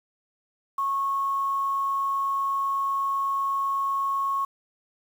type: tone with quantisation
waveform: sine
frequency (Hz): 1098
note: C#6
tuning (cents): -17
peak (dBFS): -23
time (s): 0.78-4.45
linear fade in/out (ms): 5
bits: 8
effects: none